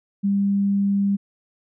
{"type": "tone", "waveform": "sine", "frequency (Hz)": 199.3, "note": "G3", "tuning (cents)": 29, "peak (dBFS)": -17, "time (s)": [0.23, 1.17], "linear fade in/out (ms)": 20, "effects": []}